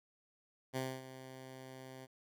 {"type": "tone with ADSR envelope", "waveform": "10% pulse", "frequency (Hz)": 130.81, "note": "C3", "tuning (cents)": 0, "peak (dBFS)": -27, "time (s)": [0.73, 2.07], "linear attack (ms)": 34, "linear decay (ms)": 250, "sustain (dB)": -14, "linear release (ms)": 30, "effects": []}